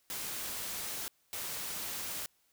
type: noise bursts at uneven times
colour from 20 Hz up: white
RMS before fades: -39 dBFS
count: 2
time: 0.1-1.08 / 1.33-2.26 s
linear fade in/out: 0 ms
effects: white hiss -72 dBFS RMS until 2.52 s